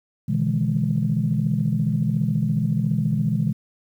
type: chord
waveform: sine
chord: E dominant seventh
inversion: second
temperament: equal with one note detuned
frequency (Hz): 123.47 / 150.44 / 164.81 / 207.7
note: B2 / D3 / E3 / G#3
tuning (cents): 0 / +42 / 0 / 0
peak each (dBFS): -24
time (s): 0.28-3.53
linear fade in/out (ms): 10
effects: tanh soft clip ceiling -9 dBFS + 9-bit

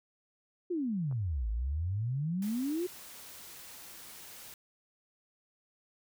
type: exponential two-way sweep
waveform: sine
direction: down then up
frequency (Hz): 373.3 to 52 to 373.3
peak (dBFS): -30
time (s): 0.7-2.87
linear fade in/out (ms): 10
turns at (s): 1.49
type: clicks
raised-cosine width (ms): 1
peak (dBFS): -39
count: 2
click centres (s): 1.113 / 1.125
type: noise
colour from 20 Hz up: white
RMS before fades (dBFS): -49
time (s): 2.42-4.54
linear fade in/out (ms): 2
effects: none

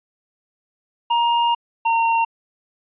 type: tone pair in turn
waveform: square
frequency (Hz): 941 / 915.8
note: A#5 / A#5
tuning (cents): +16 / -31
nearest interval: unison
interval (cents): 47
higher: first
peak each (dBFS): -16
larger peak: neither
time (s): 1.1-1.55 / 1.85-2.25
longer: first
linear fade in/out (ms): 10
effects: resampled to 8000 Hz

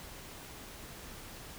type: silence
effects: pink hiss -48 dBFS RMS until 1.58 s

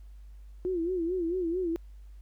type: tone with vibrato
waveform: sine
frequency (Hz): 350.3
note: F4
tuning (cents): +5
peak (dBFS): -27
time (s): 0.65-1.76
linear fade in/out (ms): 0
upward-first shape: sine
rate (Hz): 4.5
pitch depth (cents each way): 120
effects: added 50 Hz sine -45 dBFS peak until 2.21 s + pink hiss -71 dBFS RMS until 2.21 s

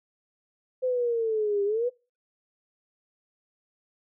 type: exponential two-way sweep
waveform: sine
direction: down then up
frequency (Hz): 516 to 398 to 505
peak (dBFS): -23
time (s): 0.82-1.9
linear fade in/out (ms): 20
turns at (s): 1.64
effects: noise-tail reverb RT60 0.3 s tail -23 dB re dry

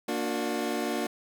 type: chord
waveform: 25% pulse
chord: Bb augmented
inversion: none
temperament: equal with one note detuned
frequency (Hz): 233.1 / 293.7 / 362.2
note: Bb3 / D4 / F#4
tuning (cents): 0 / 0 / -37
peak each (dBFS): -29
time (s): 0.08-1.07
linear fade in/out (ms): 5
effects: none

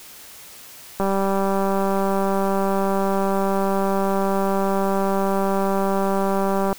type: click train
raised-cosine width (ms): 1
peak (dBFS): -9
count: 1118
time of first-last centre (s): 1-6.728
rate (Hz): 195
effects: white hiss -42 dBFS RMS until 6.78 s

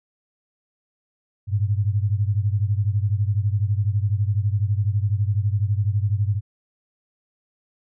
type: beating tone pair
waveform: sine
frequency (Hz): 99.1 / 111.1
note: G2 / A2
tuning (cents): +19 / +17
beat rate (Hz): 12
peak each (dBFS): -20 / -23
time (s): 1.47-6.41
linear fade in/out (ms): 50
effects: none

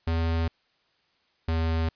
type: tone pair in turn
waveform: square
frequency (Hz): 82.41 / 81.46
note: E2 / E2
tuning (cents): 0 / -20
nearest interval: unison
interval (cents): 20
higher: first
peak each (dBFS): -24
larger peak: neither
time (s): 0.07-0.48 / 1.48-1.89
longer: neither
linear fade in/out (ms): 5
effects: white hiss -68 dBFS RMS until 1.95 s + resampled to 11025 Hz

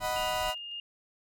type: chord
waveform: 35% pulse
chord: B major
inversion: first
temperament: equal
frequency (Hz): 622.3 / 740 / 987.8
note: D#5 / F#5 / B5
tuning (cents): 0 / 0 / 0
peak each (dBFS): -32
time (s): 0-0.55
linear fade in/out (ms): 50
type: noise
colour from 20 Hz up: brown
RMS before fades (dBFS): -46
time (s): 0-0.5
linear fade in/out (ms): 5
type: tone with tremolo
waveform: sine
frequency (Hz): 2829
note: F7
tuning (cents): +22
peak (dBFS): -36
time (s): 0.16-0.8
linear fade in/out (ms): 2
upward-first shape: square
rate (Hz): 3.6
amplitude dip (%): 25
effects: none

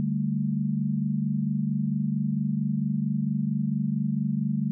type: chord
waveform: sine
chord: D suspended fourth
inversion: none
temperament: just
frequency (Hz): 146.83 / 195.78 / 220.2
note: D3 / G3 / A3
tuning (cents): 0 / -2 / +2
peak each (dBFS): -28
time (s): 0-4.71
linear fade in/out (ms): 0
effects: none

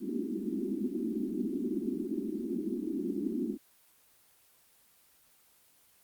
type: band-pass noise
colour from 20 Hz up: pink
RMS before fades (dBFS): -34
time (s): 0-3.58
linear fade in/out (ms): 50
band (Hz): 200 to 380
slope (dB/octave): 96
effects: white hiss -64 dBFS RMS until 6.03 s + Opus 24 kbps

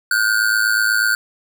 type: ring-modulated tone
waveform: square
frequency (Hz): 1493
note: F#6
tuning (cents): +15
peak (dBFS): -12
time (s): 0.11-1.15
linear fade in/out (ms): 2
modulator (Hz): 54.1
effects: none

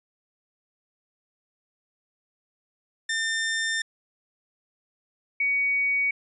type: tone pair in turn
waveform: sawtooth / sine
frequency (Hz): 1800 / 2250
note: A6 / C#7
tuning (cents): +39 / +25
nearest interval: major third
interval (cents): 386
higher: second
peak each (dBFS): -21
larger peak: neither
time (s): 3.09-3.82 / 5.4-6.11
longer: first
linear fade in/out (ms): 5
effects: resampled to 22050 Hz

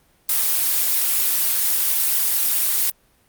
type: noise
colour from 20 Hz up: blue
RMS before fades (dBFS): -19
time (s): 0.29-2.9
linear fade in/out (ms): 2
effects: pink hiss -59 dBFS RMS until 3.28 s + Opus 32 kbps

